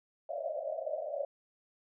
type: band-pass noise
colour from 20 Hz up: white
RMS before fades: -37 dBFS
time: 0.29-1.25 s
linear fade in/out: 2 ms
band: 550 to 660 Hz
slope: 96 dB/octave
effects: none